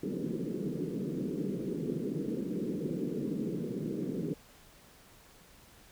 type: band-pass noise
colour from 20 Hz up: pink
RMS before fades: -35 dBFS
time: 0.03-4.34 s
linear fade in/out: 5 ms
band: 150 to 450 Hz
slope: 48 dB/octave
effects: pink hiss -58 dBFS RMS until 5.91 s